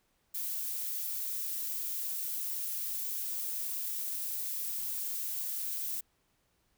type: noise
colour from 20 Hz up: violet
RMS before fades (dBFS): -36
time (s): 0.34-6.01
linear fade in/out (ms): 10
effects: pink hiss -74 dBFS RMS until 6.77 s